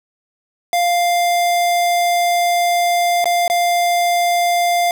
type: tone with dropouts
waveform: square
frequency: 698.5 Hz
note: F5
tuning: in tune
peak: -14 dBFS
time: 0.73-4.91 s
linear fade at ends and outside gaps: 1 ms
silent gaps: 3.243-3.256 / 3.479-3.499 s
effects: none